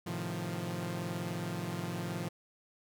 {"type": "chord", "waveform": "sawtooth", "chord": "F dominant seventh", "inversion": "first", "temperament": "equal", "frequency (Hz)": [110, 130.81, 155.56, 174.61], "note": ["A2", "C3", "Eb3", "F3"], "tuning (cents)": [0, 0, 0, 0], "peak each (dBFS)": [-38, -40, -38, -34], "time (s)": [0.06, 2.29], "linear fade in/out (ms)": 10, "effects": []}